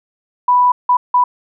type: tone bursts at uneven times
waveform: sine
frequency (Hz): 987.8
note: B5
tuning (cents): 0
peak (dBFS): -8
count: 3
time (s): 0.48-0.72 / 0.89-0.97 / 1.14-1.24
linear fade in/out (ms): 5
effects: none